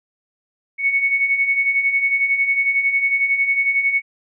sine beating tone pair, 2209 / 2220 Hz, C#7 / C#7, -7 / +2 cents, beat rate 11 Hz, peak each -23 / -16 dBFS, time 0.78-4.02 s, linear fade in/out 50 ms, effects none

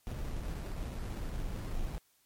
brown noise with sample-and-hold, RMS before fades -37 dBFS, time 0.07-1.98 s, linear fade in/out 0 ms, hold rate 3150 Hz, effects white hiss -70 dBFS RMS until 2.25 s + MP3 64 kbps

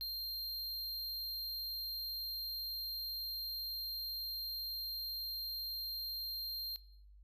square tone, 4186 Hz, C8, in tune, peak -39 dBFS, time 0.01-6.76 s, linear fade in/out 0 ms, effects noise-tail reverb RT60 0.7 s tail -19 dB re dry + added 50 Hz sine -56 dBFS peak until 7.23 s

